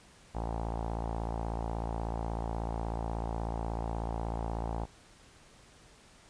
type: tone with low-pass filter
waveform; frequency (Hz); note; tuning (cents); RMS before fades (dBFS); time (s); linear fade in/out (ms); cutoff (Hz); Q
sawtooth; 56.4; A1; +44; -35; 0.34-4.86; 20; 840; 3.9
effects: pink hiss -58 dBFS RMS until 6.29 s + resampled to 22050 Hz